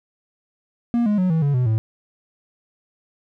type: tone with pitch steps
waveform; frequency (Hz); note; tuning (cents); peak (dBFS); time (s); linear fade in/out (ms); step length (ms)
triangle; 236.8 / 208.5 / 183.66 / 161.74 / 142.44 / 125.44 / 110.47; A#3 / G#3 / F#3 / E3 / C#3 / B2 / A2; +27 / +7 / -13 / -33 / +47 / +27 / +7; -14; 0.94-1.78; 0; 120
effects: none